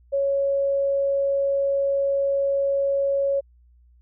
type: tone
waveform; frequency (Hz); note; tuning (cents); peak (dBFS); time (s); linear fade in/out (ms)
sine; 554.4; C#5; 0; -19; 0.12-3.41; 20
effects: added 60 Hz sine -52 dBFS peak until 4.01 s